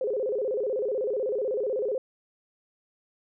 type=tone with vibrato; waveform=sine; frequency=466.2 Hz; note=A#4; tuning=in tune; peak=-25 dBFS; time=0.01-1.98 s; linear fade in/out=2 ms; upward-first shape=square; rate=16 Hz; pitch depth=190 cents each way; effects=none